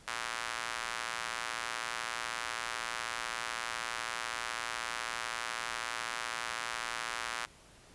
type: tone with high-pass filter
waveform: square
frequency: 58 Hz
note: A#1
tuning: 8 cents flat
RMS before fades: -38 dBFS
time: 0.07-7.46 s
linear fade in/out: 10 ms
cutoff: 1300 Hz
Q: 1.3
effects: pink hiss -58 dBFS RMS until 7.94 s + resampled to 24000 Hz